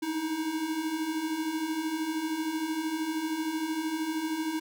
square beating tone pair, 306.1 / 319.1 Hz, D#4 / D#4, -28 / +44 cents, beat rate 13 Hz, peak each -37 / -31 dBFS, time 0.02-4.6 s, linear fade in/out 10 ms, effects none

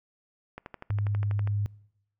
click train, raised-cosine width 0.5 ms, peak -24 dBFS, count 12, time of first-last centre 0.58-1.474 s, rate 12.3 Hz
sine tone, 102.5 Hz, G#2, 22 cents flat, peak -25 dBFS, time 0.9-1.66 s, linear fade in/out 0 ms
effects noise-tail reverb RT60 0.8 s tail -24 dB re dry

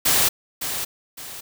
white noise with echo, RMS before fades -18 dBFS, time 0.05-0.29 s, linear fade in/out 10 ms, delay 560 ms, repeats 2, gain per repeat -9 dB, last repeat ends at 1.41 s, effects none

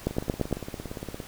two click trains, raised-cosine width 2 ms, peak -21 / -11 dBFS, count 20 / 5, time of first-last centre 0.11-1.202 / 0.07-0.527 s, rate 17.4 / 8.75 Hz, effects pink hiss -45 dBFS RMS until 1.27 s

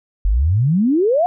sine exponential sweep, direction up, 43.65 to 740 Hz, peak -12 dBFS, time 0.25-1.26 s, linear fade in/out 0 ms, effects none

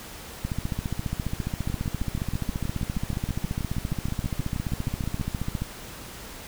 two click trains, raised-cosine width 5 ms, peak -15 / -17 dBFS, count 77 / 23, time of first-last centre 0.45-5.62 / 1.7-5.198 s, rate 14.7 / 6.29 Hz, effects pink hiss -41 dBFS RMS until 6.47 s

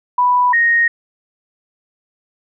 sine tone pair in turn, 987.8 / 1864.7 Hz, B5 / A#6, 0 / 0 cents, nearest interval major seventh, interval 1100 cents, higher second, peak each -10 / -10 dBFS, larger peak neither, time 0.18-0.53 / 0.53-0.88 s, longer neither, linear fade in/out 5 ms, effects none

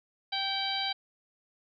harmonic tone with a mistuned harmonic, 783 Hz, G5, 2 cents flat, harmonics 1 / 2 / 3 / 4 / 5 / 6, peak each -35 / -40 / -39 / -35 / -34 / -38 dBFS, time 0.32-0.93 s, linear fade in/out 10 ms, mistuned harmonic 3, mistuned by -35 cents, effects none

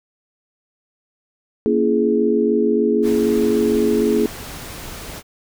sine chord, A# half-diminished seventh, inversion none, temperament just, 233.1 / 279.7 / 335.6 / 419.5 Hz, A#3 / C#4 / E4 / G#4, 0 / +16 / +31 / +17 cents, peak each -19 / -23 / -21 / -17 dBFS, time 1.66-4.26 s, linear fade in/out 0 ms
pink noise, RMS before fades -33 dBFS, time 3.02-5.23 s, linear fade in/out 50 ms
effects none

